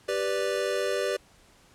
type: chord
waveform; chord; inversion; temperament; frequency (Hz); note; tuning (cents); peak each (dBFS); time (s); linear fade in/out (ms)
square; G major; none; equal; 392 / 493.9 / 587.3; G4 / B4 / D5; 0 / 0 / 0; -31; 0.08-1.17; 10
effects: pink hiss -58 dBFS RMS until 1.74 s + low-pass 10000 Hz 12 dB/octave